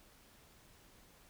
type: silence
effects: pink hiss -63 dBFS RMS until 1.29 s